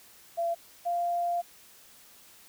sine tone pair in turn, 679 / 695.3 Hz, F5 / F5, -49 / -8 cents, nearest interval unison, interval 41 cents, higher second, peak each -26 dBFS, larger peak neither, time 0.37-0.55 / 0.85-1.42 s, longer second, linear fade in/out 20 ms, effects white hiss -55 dBFS RMS until 2.48 s

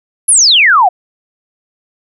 sine exponential sweep, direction down, 11300 to 684 Hz, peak -4 dBFS, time 0.28-0.89 s, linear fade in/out 10 ms, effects none

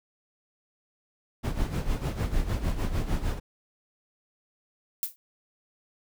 brown noise with tremolo, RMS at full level -25 dBFS, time 1.43-3.4 s, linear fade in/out 20 ms, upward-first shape sine, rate 6.6 Hz, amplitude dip 70%
violet noise with exponential decay, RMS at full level -25 dBFS, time 5.03-5.16 s, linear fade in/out 0 ms, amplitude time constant 27 ms
effects none

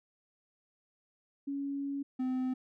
sine / triangle tone pair in turn, 279.5 / 256.7 Hz, C#4 / C4, +14 / -33 cents, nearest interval minor second, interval 147 cents, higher first, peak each -33 / -28 dBFS, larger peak second, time 1.47-2.03 / 2.19-2.54 s, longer first, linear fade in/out 10 ms, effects none

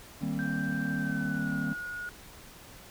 triangle chord, C minor seventh, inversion first, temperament equal with one note detuned, 155.56 / 196 / 233.1 / 265.7 Hz, Eb3 / G3 / Bb3 / C4, 0 / 0 / 0 / +27 cents, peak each -33 dBFS, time 0.21-1.74 s, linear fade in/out 10 ms
sine tone with pitch glide, 1568 to 1446.2 Hz, G6 to F#6, 0 to -40 cents, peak -35 dBFS, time 0.39-2.09 s, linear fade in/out 0 ms, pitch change -140 cents, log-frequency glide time 0.97-1.56 s
effects pink hiss -50 dBFS RMS until 2.9 s

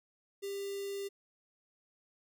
square tone with notch filter, 397.6 Hz, G4, 25 cents sharp, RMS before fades -39 dBFS, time 0.42-1.09 s, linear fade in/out 20 ms, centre 1300 Hz, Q 0.69, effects none

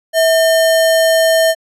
sine tone with sample-and-hold, 650 Hz, E5, 24 cents flat, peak -8 dBFS, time 0.13-1.55 s, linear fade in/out 50 ms, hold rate 2450 Hz, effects resampled to 32000 Hz

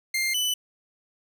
sawtooth tone pair in turn, 2107 / 2990 Hz, C7 / F#7, +12 / +17 cents, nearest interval tritone, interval 605 cents, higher second, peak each -20 dBFS, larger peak neither, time 0.14-0.34 / 0.34-0.54 s, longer neither, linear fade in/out 5 ms, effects none

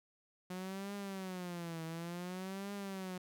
sawtooth tone with vibrato, 180.9 Hz, F#3, 39 cents flat, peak -37 dBFS, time 0.5-3.18 s, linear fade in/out 5 ms, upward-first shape triangle, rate 0.56 Hz, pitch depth 200 cents each way, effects none

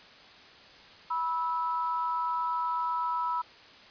sine tone pair together, 980 / 1308.1 Hz, B5 / E6, -14 / -14 cents, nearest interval perfect fourth, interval 500 cents, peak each -29 / -32 dBFS, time 1.1-3.42 s, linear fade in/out 10 ms, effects white hiss -52 dBFS RMS until 3.9 s + resampled to 11025 Hz

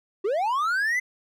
triangle linear sweep, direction up, 360 to 2062 Hz, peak -20 dBFS, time 0.24-1 s, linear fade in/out 10 ms, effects none

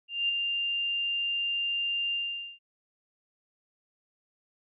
sine tone with ADSR envelope, 2794 Hz, F7, in tune, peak -23 dBFS, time 0.08-2.59 s, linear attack 210 ms, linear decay 8 ms, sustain -4 dB, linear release 460 ms, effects none

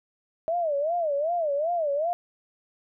sine tone with vibrato, 628 Hz, D#5, 16 cents sharp, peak -23 dBFS, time 0.48-2.13 s, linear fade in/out 0 ms, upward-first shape sine, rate 2.6 Hz, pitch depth 200 cents each way, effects none

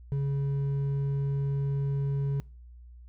sine tone with hard clipping, 139.4 Hz, C#3, 10 cents sharp, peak -27 dBFS, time 0.12-2.4 s, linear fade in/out 0 ms, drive 4 dB, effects noise-tail reverb RT60 0.4 s tail -25 dB re dry + added 60 Hz sine -46 dBFS peak until 3.08 s

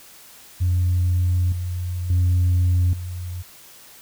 sine tone with level steps, 89.3 Hz, F2, 39 cents sharp, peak -15 / -23 / -13 / -27 dBFS, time 0.6-3.43 s, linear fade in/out 20 ms, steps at 1.52 / 2.1 / 2.93 s, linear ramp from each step 2 ms, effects tanh soft clip ceiling -13 dBFS + white hiss -46 dBFS RMS until 4.01 s

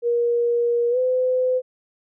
sine tone with pitch glide, 474.6 to 508.7 Hz, A#4 to C5, +31 to -49 cents, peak -17 dBFS, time 0.02-1.62 s, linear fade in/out 50 ms, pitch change +120 cents, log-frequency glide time 0.9-0.98 s, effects none

